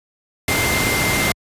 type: tone in noise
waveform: sine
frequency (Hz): 2093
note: C7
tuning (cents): 0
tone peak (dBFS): -21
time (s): 0.48-1.32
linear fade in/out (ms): 2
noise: pink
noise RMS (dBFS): -19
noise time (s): 0.48-1.32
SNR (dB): -5
effects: high-pass 60 Hz 12 dB/octave + resampled to 32000 Hz